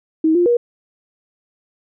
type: tone with pitch steps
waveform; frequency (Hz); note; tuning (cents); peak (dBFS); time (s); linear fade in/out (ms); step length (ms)
sine; 317.9 / 350.6 / 477.9; D#4 / F4 / A#4; +37 / +7 / +43; -11; 0.24-0.57; 5; 110
effects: none